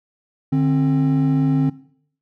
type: tone pair together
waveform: triangle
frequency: 149.4 / 265.9 Hz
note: D3 / C4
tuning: +30 / +28 cents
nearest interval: minor seventh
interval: 998 cents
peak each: -15 dBFS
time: 0.52-1.7 s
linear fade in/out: 10 ms
effects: noise-tail reverb RT60 0.6 s tail -19 dB re dry + tanh soft clip ceiling -6 dBFS